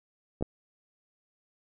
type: clicks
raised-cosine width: 2 ms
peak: -26 / -13 dBFS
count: 2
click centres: 0.41 / 0.425 s
effects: none